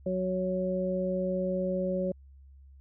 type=harmonic tone; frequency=185 Hz; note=F#3; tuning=in tune; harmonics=1 / 2 / 3; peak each=-31 / -35 / -30 dBFS; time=0.06-2.12 s; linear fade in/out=5 ms; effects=added 68 Hz sine -50 dBFS peak until 2.8 s